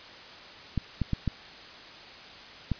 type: clicks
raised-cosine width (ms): 5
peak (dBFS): -14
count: 5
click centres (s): 0.777 / 1.017 / 1.133 / 1.277 / 2.717
effects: white hiss -46 dBFS RMS until 2.79 s + resampled to 11025 Hz